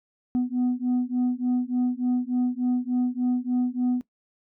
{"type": "beating tone pair", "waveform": "sine", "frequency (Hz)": [246.9, 250.3], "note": ["B3", "B3"], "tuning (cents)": [0, 23], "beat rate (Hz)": 3.4, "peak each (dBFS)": -23, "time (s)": [0.35, 4.01], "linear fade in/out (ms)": 0, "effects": ["noise-tail reverb RT60 0.1 s tail -18 dB re dry", "tanh soft clip ceiling -19 dBFS"]}